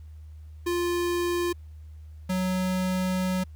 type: tone pair in turn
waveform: square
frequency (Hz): 349.2 / 184.98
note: F4 / F#3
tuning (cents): 0 / 0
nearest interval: major seventh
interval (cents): 1100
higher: first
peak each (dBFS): -25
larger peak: neither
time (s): 0.66-1.53 / 2.29-3.44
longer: second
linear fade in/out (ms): 10
effects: added 77 Hz sine -41 dBFS peak until 3.55 s + pink hiss -68 dBFS RMS until 3.55 s